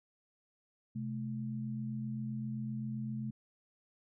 sine tone pair together, 128.7 / 216.4 Hz, C3 / A3, -28 / -29 cents, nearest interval major sixth, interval 899 cents, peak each -39 / -38 dBFS, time 0.95-3.31 s, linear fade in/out 10 ms, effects none

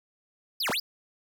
square linear two-way sweep, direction down then up, 5274 to 125.6 to 5274 Hz, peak -27 dBFS, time 0.6-0.8 s, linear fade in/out 5 ms, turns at 0.7 s, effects none

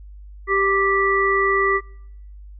harmonic tone, 392 Hz, G4, in tune, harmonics 1 / 3 / 5, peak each -20 / -20 / -20 dBFS, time 0.47-1.81 s, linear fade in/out 50 ms, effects noise-tail reverb RT60 0.8 s tail -26 dB re dry + added 50 Hz sine -37 dBFS peak until 2.59 s

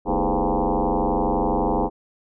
sine tone with frequency modulation, 241.8 Hz, B3, 36 cents flat, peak -18 dBFS, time 0.05-1.9 s, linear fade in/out 50 ms, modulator 91.9 Hz, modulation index 7.6, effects none

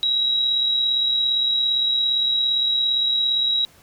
sine tone with amplitude modulation, 3858 Hz, B7, 41 cents flat, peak -16 dBFS, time 0.03-3.65 s, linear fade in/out 0 ms, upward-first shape sine, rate 37.5 Hz, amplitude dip 30%, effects pink hiss -52 dBFS RMS until 3.82 s

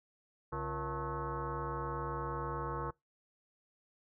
sine tone with frequency modulation, 473.6 Hz, A#4, 27 cents sharp, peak -35 dBFS, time 0.52-2.91 s, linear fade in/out 10 ms, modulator 205 Hz, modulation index 4.1, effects noise-tail reverb RT60 0.2 s tail -25 dB re dry

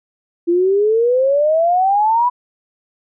sine exponential sweep, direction up, 336.9 to 997 Hz, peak -11 dBFS, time 0.47-2.3 s, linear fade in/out 20 ms, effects none

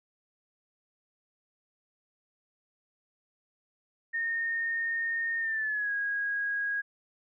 sine tone with pitch glide, 1836 to 1645.2 Hz, A#6 to G#6, -27 to -17 cents, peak -28 dBFS, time 4.13-6.82 s, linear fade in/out 20 ms, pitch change -190 cents, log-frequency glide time 5.39-5.92 s, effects none

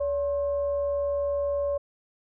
sine tone with frequency modulation, 569 Hz, C#5, 45 cents sharp, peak -24 dBFS, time 0-1.78 s, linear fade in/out 10 ms, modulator 499 Hz, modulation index 0.28, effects none

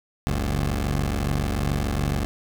15% pulse tone pair together, 47.02 / 71.9 Hz, F#1 / D2, +29 / -36 cents, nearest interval perfect fifth, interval 735 cents, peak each -19 dBFS, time 0.27-2.25 s, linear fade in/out 0 ms, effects none

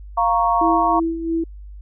sine chord, Bb minor, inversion second, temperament equal, 698.5 / 932.3 / 1108.7 Hz, F5 / Bb5 / Db6, 0 / 0 / 0 cents, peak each -19 dBFS, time 0.17-1 s, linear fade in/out 10 ms
sine tone with tremolo, 329.6 Hz, E4, in tune, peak -17 dBFS, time 0.61-1.44 s, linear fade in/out 5 ms, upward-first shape sine, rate 3 Hz, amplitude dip 60%
effects added 50 Hz sine -34 dBFS peak until 1.81 s

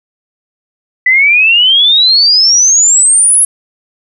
sine exponential sweep, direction up, 1975.5 to 10830 Hz, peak -4 dBFS, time 1.06-3.45 s, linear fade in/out 5 ms, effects none

